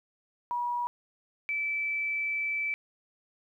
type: tone pair in turn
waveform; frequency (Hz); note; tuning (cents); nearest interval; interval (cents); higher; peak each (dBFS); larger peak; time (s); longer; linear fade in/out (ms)
sine; 965 / 2316; B5 / D7; -40 / -25; octave + minor third; 1515; second; -28; neither; 0.51-0.87 / 1.49-2.74; second; 0
effects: 11-bit